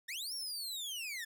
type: linear two-way sweep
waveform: sawtooth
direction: up then down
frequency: 1719 to 5588 to 1719 Hz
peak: -36 dBFS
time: 0.08-1.25 s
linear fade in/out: 10 ms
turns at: 0.34 s
effects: none